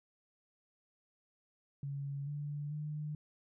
sine tone with pitch steps, 140.3 / 146.1 / 150.6 Hz, C#3 / D3 / D3, +21 / -9 / +44 cents, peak -37 dBFS, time 1.83-3.15 s, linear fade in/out 2 ms, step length 440 ms, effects none

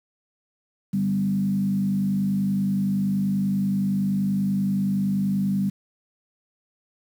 sine tone with frequency modulation, 195.3 Hz, G3, 6 cents flat, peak -20 dBFS, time 0.93-5.7 s, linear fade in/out 10 ms, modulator 50.5 Hz, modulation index 0.64, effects 8-bit

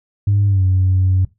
sine tone with pitch glide, 101.2 to 93.34 Hz, G#2 to F#2, -44 to +16 cents, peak -10 dBFS, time 0.27-1.25 s, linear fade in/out 5 ms, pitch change -140 cents, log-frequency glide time 0.47-0.63 s, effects noise-tail reverb RT60 0.2 s tail -19 dB re dry + tanh soft clip ceiling -8 dBFS

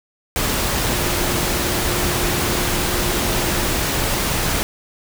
sine tone in noise, 354 Hz, F4, 23 cents sharp, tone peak -28 dBFS, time 0.9-3.74 s, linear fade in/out 0 ms, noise pink, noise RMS -20 dBFS, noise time 0.36-4.63 s, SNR -11 dB, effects none

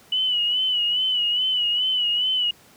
sine tone with vibrato, 2959 Hz, F#7, 1 cent flat, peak -19 dBFS, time 0.12-2.51 s, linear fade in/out 5 ms, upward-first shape sine, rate 2.4 Hz, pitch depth 60 cents each way, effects pink hiss -52 dBFS RMS until 2.76 s + high-pass 100 Hz 12 dB/octave

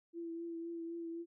sine tone with vibrato, 335.1 Hz, E4, 29 cents sharp, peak -40 dBFS, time 0.13-1.26 s, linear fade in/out 50 ms, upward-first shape triangle, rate 3.9 Hz, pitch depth 26 cents each way, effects none

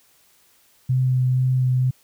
sine tone with vibrato, 128.2 Hz, C3, 35 cents flat, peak -16 dBFS, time 0.89-1.91 s, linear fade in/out 10 ms, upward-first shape sine, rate 2.1 Hz, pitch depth 12 cents each way, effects white hiss -58 dBFS RMS until 2.03 s

